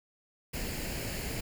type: noise with comb filter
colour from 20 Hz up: pink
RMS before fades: -36 dBFS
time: 0.53-1.41 s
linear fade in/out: 10 ms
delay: 0.42 ms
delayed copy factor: +0.55
effects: none